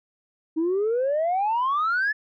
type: exponential sweep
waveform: sine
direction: up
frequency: 311.1 to 1760 Hz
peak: -19 dBFS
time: 0.56-2.13 s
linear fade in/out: 20 ms
effects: tanh soft clip ceiling -18 dBFS